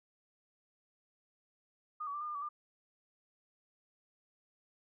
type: tone with pitch steps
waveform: sine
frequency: 1226 / 1135 / 1179 / 1213 / 1202 / 1143 / 1201 Hz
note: D#6 / C#6 / D6 / D#6 / D6 / D6 / D6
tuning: -26 / +41 / +6 / -44 / +40 / -47 / +38 cents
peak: -37 dBFS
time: 2-2.49 s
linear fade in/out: 10 ms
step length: 70 ms
effects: none